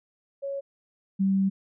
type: tone pair in turn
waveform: sine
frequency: 554.4 / 193.65 Hz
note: C#5 / G3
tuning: 0 / -21 cents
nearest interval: octave + tritone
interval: 1821 cents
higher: first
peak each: -29 / -20 dBFS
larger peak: second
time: 0.42-0.61 / 1.19-1.5 s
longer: second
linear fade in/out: 20 ms
effects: none